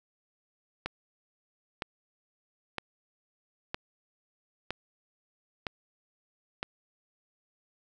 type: click train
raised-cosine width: 0.3 ms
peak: -16 dBFS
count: 7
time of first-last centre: 0.86-6.629 s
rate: 1.04 Hz
effects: none